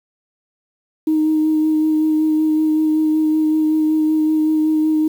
sine tone with vibrato, 311.1 Hz, D#4, in tune, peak -12 dBFS, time 1.07-5.08 s, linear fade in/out 5 ms, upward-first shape sine, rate 5.3 Hz, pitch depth 14 cents each way, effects tanh soft clip ceiling -8 dBFS + 7-bit

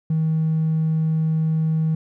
triangle tone, 158.9 Hz, D#3, 37 cents sharp, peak -14 dBFS, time 0.1-1.95 s, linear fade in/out 5 ms, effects tanh soft clip ceiling -14 dBFS

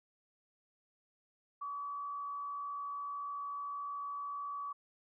sine tone with frequency modulation, 1142 Hz, D6, 49 cents flat, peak -38 dBFS, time 1.61-4.73 s, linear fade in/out 10 ms, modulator 66.3 Hz, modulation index 0.32, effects none

